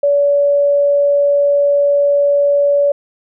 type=tone; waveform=sine; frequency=571 Hz; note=D5; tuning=49 cents flat; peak=-9 dBFS; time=0.03-2.92 s; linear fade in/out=5 ms; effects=none